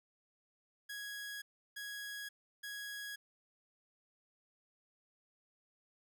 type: tone bursts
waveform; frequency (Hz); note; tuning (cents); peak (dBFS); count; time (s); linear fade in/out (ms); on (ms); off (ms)
sawtooth; 1661.2; G#6; 0; -39; 3; 0.89-3.16; 10; 530; 340
effects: none

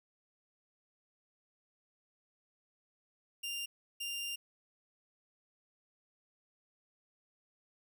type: tone bursts at uneven times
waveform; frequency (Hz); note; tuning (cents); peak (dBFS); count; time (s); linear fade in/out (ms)
sawtooth; 2794; F7; 0; -34; 2; 3.43-3.66 / 4-4.36; 10
effects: none

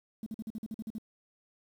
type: tone bursts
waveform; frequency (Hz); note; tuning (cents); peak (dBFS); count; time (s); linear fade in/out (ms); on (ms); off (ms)
sine; 219.5; A3; -4; -34; 10; 0.23-0.983; 2; 33; 47
effects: tanh soft clip ceiling -31 dBFS + 10-bit

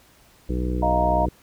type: harmonic tone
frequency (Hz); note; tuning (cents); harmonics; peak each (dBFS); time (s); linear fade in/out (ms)
61.74; B1; 0; 1 / 2 / 3 / 4 / 5 / 6 / 7 / 8; -24 / -33 / -30 / -40 / -30 / -35 / -38 / -37; 0.49-1.29; 5
type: chord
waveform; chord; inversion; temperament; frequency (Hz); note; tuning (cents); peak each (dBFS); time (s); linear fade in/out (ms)
sine; Eb suspended second; none; just; 622.3 / 700 / 933.4; Eb5 / F5 / Bb5; 0 / +4 / +2; -23; 0.82-1.26; 10
effects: pink hiss -55 dBFS RMS until 1.42 s

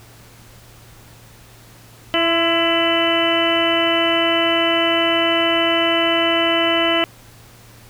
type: harmonic tone with a mistuned harmonic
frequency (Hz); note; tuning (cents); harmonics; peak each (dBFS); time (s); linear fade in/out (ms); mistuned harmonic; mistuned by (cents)
333.1; E4; +18; 1 / 2 / 3 / 4 / 5 / 6 / 7 / 8 / 9; -21 / -20 / -27 / -25 / -29 / -24 / -31 / -26 / -20; 2.14-7.04; 0; 3; +48
effects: added 115 Hz sine -46 dBFS peak until 7.89 s + pink hiss -46 dBFS RMS until 7.89 s

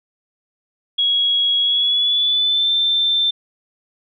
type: tone with pitch glide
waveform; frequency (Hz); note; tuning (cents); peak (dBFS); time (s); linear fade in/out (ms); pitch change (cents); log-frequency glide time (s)
sine; 3322 to 3560; G#7 to A7; 0 to +20; -14; 0.98-3.31; 10; +120; 1.6-2.71
effects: none

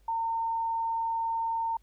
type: tone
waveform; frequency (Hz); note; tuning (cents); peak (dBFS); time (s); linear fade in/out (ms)
sine; 911; A#5; -40; -27; 0.08-1.77; 5
effects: added 50 Hz sine -58 dBFS peak until 1.82 s + pink hiss -71 dBFS RMS until 1.82 s

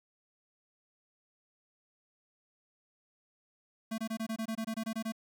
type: tone bursts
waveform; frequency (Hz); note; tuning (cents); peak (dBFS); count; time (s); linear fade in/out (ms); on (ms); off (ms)
square; 223.1; A3; +24; -34; 13; 3.91-5.122; 10; 72; 23
effects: 10-bit

